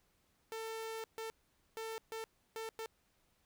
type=tone bursts at uneven times; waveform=sawtooth; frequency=446.8 Hz; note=A4; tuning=27 cents sharp; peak=-37 dBFS; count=6; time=0.52-1.04 / 1.18-1.3 / 1.77-1.98 / 2.12-2.24 / 2.56-2.69 / 2.79-2.86 s; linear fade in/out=0 ms; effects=pink hiss -75 dBFS RMS until 3.45 s